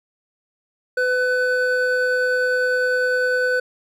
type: tone pair together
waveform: triangle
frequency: 503.3 / 1500 Hz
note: B4 / F#6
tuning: +33 / +23 cents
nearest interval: octave + perfect fifth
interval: 1890 cents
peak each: -18 dBFS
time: 0.97-3.6 s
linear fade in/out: 5 ms
effects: none